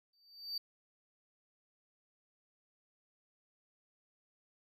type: tone with exponential growth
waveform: triangle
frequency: 4619 Hz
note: D8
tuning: 30 cents flat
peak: -33 dBFS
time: 0.13-0.58 s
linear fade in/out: 5 ms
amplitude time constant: 96 ms
effects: none